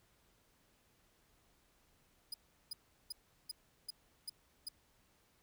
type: tone bursts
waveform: sawtooth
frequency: 4962 Hz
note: D#8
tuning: 6 cents flat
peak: -37 dBFS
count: 7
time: 2.32-4.687 s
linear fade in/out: 5 ms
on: 21 ms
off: 370 ms
effects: pink hiss -72 dBFS RMS until 5.42 s